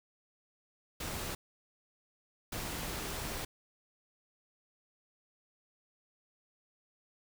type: noise bursts at uneven times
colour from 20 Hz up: pink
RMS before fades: -39 dBFS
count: 2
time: 1-1.35 / 2.52-3.45 s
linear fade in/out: 5 ms
effects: none